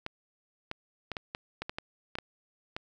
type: clicks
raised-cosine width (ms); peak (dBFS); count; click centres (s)
0.3; -19; 11; 0.064 / 0.714 / 1.117 / 1.168 / 1.349 / 1.62 / 1.695 / 1.785 / 2.154 / 2.186 / 2.765
effects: none

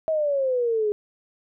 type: exponential sweep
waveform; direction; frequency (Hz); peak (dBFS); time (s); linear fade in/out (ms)
sine; down; 646 to 410.9; -20; 0.08-0.92; 0
effects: none

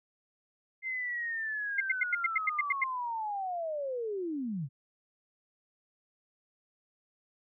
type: linear sweep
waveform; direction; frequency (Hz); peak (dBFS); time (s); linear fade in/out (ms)
sine; down; 2093 to 123.47; -32; 0.82-4.69; 50
type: tone bursts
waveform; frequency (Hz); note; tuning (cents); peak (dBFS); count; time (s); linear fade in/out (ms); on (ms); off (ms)
sine; 2103; C7; +8; -24; 10; 1.78-2.84; 5; 25; 90
effects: none

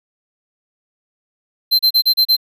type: tone bursts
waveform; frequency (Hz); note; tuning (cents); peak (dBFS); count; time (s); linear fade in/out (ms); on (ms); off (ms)
square; 4110; C8; -32; -10; 6; 1.71-2.367; 20; 82; 33
effects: none

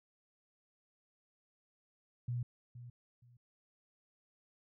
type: tone with echo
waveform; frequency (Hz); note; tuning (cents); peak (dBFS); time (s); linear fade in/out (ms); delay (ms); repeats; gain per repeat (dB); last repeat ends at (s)
sine; 121.4; B2; -29; -34; 2.28-2.43; 5; 470; 2; -13; 3.37
effects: none

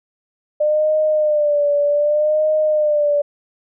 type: tone with vibrato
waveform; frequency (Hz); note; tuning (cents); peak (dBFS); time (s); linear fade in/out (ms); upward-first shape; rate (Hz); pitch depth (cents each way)
sine; 598; D5; +31; -13; 0.6-3.22; 10; sine; 0.65; 58
effects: none

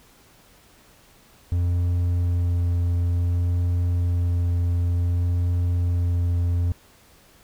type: tone with vibrato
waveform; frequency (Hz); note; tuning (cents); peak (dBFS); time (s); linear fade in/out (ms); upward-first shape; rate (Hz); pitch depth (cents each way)
triangle; 87.31; F2; 0; -17; 1.52-6.72; 0; sine; 0.56; 9
effects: pink hiss -54 dBFS RMS until 7.43 s

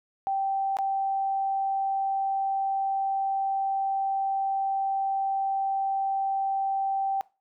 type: tone with dropouts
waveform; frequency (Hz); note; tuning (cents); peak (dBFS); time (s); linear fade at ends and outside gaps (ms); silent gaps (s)
sine; 780; G5; -9; -24; 0.27-7.21; 0; 0.769-0.787
effects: noise-tail reverb RT60 0.3 s tail -20 dB re dry

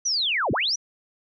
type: linear two-way sweep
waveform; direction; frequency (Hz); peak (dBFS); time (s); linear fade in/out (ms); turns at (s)
sine; down then up; 6090 to 65.8 to 6090; -21; 0.05-0.76; 10; 0.52
effects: none

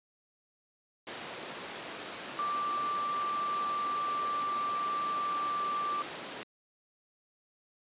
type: tone in noise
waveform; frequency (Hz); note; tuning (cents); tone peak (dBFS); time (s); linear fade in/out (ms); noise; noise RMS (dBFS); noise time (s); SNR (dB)
sine; 1174.7; D6; 0; -30; 2.39-6.02; 0; pink; -39; 1.07-6.43; +6
effects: high-pass 300 Hz 12 dB/octave + resampled to 8000 Hz

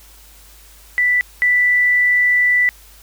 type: tone pair in turn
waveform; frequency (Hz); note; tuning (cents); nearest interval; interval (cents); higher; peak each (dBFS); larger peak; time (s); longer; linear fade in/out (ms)
sine; 1975.5 / 1975.5; B6 / B6; 0 / 0; unison; 0; neither; -12 / -11; second; 0.98-1.21 / 1.42-2.69; second; 0
effects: added 51 Hz sine -45 dBFS peak until 3.02 s + white hiss -46 dBFS RMS until 3.02 s

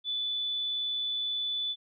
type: tone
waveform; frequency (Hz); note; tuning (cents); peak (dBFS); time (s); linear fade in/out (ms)
sine; 3481; A7; -19; -29; 0.04-1.76; 50
effects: none

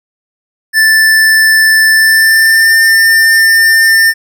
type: tone with pitch glide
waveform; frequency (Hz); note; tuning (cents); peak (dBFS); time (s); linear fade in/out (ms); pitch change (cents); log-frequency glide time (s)
square; 1761 to 1799; A6 to A6; +1 to +38; -5; 0.73-4.14; 50; +37; 1.91-2.73
effects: none

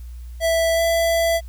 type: tone with pitch glide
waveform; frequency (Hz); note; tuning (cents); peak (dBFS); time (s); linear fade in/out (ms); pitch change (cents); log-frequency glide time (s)
square; 659.3 to 666.6; E5 to E5; 0 to +19; -17; 0.4-1.41; 50; +19; 0.74-0.81
effects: added 60 Hz sine -32 dBFS peak until 1.48 s + white hiss -56 dBFS RMS until 1.48 s

